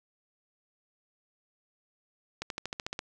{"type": "accelerating click train", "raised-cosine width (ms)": 0.2, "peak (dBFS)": -17, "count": 9, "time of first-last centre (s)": [2.42, 2.991], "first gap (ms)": 82, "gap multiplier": 0.96, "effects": []}